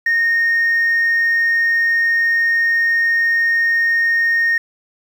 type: tone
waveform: sine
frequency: 1847 Hz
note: A#6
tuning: 16 cents flat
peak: -11 dBFS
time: 0.06-4.58 s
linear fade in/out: 5 ms
effects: tanh soft clip ceiling -10 dBFS + 7-bit